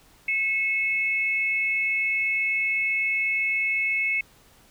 sine tone pair together, 2186 / 2600 Hz, C#7 / E7, -25 / -24 cents, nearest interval minor third, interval 301 cents, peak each -23 / -27 dBFS, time 0.28-4.21 s, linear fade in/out 5 ms, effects pink hiss -56 dBFS RMS until 4.7 s

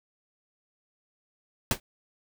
pink noise with exponential decay, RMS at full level -20 dBFS, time 1.71-1.8 s, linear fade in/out 2 ms, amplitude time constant 18 ms, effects none

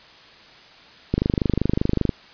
click train, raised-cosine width 3 ms, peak -6 dBFS, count 25, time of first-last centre 1.14-2.092 s, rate 25.2 Hz, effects white hiss -47 dBFS RMS until 2.33 s + resampled to 11025 Hz

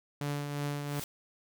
sawtooth tone with tremolo, 144.6 Hz, D3, 27 cents flat, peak -27 dBFS, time 0.21-1 s, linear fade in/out 2 ms, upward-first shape triangle, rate 2.8 Hz, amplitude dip 45%
white noise with exponential growth, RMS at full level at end -38 dBFS, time 0.73-1.04 s, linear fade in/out 1 ms, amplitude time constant 66 ms
effects none

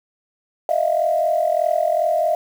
sine tone cluster, 615 / 657 / 700 Hz, D#5 / E5 / F5, -20 / -6 / +4 cents, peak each -20 dBFS, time 0.69-2.35 s, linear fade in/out 2 ms, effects tanh soft clip ceiling -6 dBFS + 7-bit

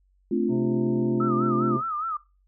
sine chord, D minor seventh, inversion second, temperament equal, 220 / 261.6 / 293.7 / 349.2 Hz, A3 / C4 / D4 / F4, 0 / 0 / 0 / 0 cents, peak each -26 / -27 / -31 / -25 dBFS, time 0.31-1.77 s, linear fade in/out 5 ms
harmonic tone, 130.81 Hz, C3, in tune, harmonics 1 / 2 / 3 / 4 / 5 / 7, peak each -29 / -35 / -39 / -41 / -43 / -46 dBFS, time 0.48-1.82 s, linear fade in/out 50 ms
sine tone with vibrato, 1268 Hz, D#6, 32 cents sharp, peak -26 dBFS, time 1.2-2.17 s, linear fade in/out 5 ms, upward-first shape sine, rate 4.9 Hz, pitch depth 110 cents each way
effects noise-tail reverb RT60 0.3 s tail -22 dB re dry + added 47 Hz sine -61 dBFS peak until 2.47 s

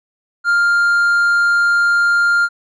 triangle tone, 1400 Hz, F6, 4 cents sharp, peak -9 dBFS, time 0.44-2.49 s, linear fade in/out 50 ms, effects resampled to 22050 Hz

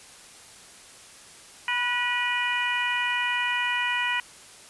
harmonic tone with a mistuned harmonic, 490 Hz, B4, 14 cents flat, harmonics 2 / 3 / 4 / 5 / 6, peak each -30 / -32 / -28 / -29 / -32 dBFS, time 1.68-4.2 s, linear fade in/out 2 ms, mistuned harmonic 4, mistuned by -27 cents, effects white hiss -48 dBFS RMS until 4.69 s + resampled to 24000 Hz

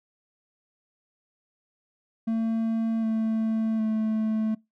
triangle tone with pitch steps, 225.3 / 221.9 / 218.6 Hz, A3 / A3 / A3, +41 / +15 / -11 cents, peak -21 dBFS, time 2.27-4.55 s, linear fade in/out 10 ms, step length 760 ms, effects noise-tail reverb RT60 0.2 s tail -23 dB re dry

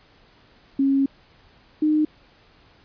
sine tone pair in turn, 273.3 / 306.2 Hz, C#4 / D#4, -24 / -28 cents, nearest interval major second, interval 196 cents, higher second, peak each -16 dBFS, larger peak neither, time 0.79-1.06 / 1.82-2.05 s, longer first, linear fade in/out 5 ms, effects pink hiss -55 dBFS RMS until 2.84 s + resampled to 11025 Hz

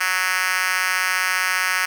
5% pulse tone with high-pass filter, 185 Hz, F#3, in tune, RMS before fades -21 dBFS, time 0-1.86 s, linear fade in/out 10 ms, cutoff 1600 Hz, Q 1.4, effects none

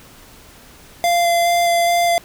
square tone with vibrato, 690 Hz, F5, 21 cents flat, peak -14 dBFS, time 1.04-2.18 s, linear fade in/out 0 ms, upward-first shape square, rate 2.4 Hz, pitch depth 8 cents each way, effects pink hiss -44 dBFS RMS until 2.24 s

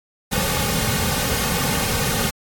pink noise with comb filter, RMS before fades -21 dBFS, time 0.31-2.31 s, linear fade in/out 20 ms, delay 3 ms, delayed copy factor -0.75, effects AAC 64 kbps

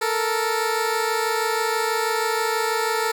15% pulse tone pair together, 440.5 / 466.7 Hz, A4 / A#4, +2 / +2 cents, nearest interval minor second, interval 100 cents, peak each -16 / -19 dBFS, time 0.01-3.12 s, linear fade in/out 10 ms, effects none

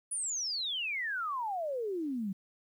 sine exponential sweep, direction down, 10060 to 183.7 Hz, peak -32 dBFS, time 0.11-2.33 s, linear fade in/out 10 ms, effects 11-bit

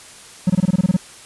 triangle tone bursts, 183.5 Hz, F#3, 14 cents flat, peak -9 dBFS, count 10, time 0.47-0.967 s, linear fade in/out 5 ms, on 29 ms, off 23 ms, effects white hiss -41 dBFS RMS until 1.25 s + resampled to 24000 Hz

